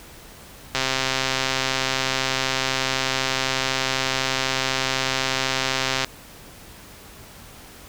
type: click train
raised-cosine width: 0.2 ms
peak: -4 dBFS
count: 700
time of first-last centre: 0.75-6.045 s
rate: 132 Hz
effects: pink hiss -44 dBFS RMS until 7.88 s